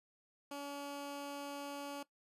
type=tone; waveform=15% pulse; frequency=284.1 Hz; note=C#4; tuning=43 cents sharp; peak=-36 dBFS; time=0.51-2.03 s; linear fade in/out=5 ms; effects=noise-tail reverb RT60 0.1 s tail -18 dB re dry + resampled to 32000 Hz